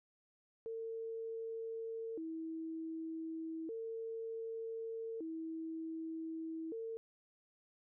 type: tone with vibrato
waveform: sine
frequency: 382.4 Hz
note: G4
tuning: 43 cents flat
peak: -40 dBFS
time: 0.66-6.97 s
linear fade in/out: 0 ms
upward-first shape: square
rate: 0.33 Hz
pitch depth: 290 cents each way
effects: none